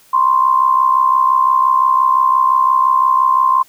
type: tone with amplitude modulation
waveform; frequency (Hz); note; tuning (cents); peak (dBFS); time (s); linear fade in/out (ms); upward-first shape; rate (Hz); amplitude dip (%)
sine; 1046.5; C6; 0; -6; 0.13-3.63; 10; sine; 65.8; 70
effects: white hiss -49 dBFS RMS until 3.68 s